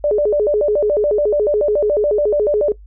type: tone with vibrato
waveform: sine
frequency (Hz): 497.6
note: B4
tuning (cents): +13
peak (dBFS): -12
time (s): 0.04-2.72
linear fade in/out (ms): 2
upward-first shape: square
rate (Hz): 7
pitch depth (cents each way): 290
effects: noise-tail reverb RT60 0.1 s tail -18 dB re dry + added 50 Hz sine -37 dBFS peak until 2.86 s